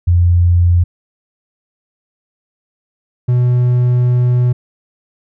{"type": "tone pair in turn", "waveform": ["sine", "triangle"], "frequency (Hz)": [87.31, 123.47], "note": ["F2", "B2"], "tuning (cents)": [0, 0], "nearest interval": "tritone", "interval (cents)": 600, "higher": "second", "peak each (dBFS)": -7, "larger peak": "neither", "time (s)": [[0.07, 0.84], [3.28, 4.53]], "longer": "second", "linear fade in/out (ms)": 10, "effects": []}